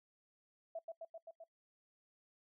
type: tone with echo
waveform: sine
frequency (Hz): 659.3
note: E5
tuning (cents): 0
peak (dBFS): -40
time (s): 0.75-0.79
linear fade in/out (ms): 5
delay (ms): 130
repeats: 5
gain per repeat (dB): -2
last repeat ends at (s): 1.44
effects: noise-tail reverb RT60 0.1 s tail -23 dB re dry